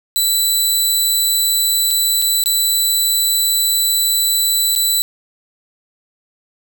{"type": "tone with dropouts", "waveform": "15% pulse", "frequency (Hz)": 3981, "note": "B7", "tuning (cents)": 13, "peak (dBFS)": -6, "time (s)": [0.16, 5.02], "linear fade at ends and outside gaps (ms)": 0, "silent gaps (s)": [[1.906, 1.91], [2.217, 2.222], [2.438, 2.459], [4.752, 4.76]], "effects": []}